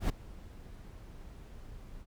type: noise with ADSR envelope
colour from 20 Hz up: brown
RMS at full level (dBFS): -25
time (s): 0-2.06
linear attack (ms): 94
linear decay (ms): 8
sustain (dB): -23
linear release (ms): 52
effects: none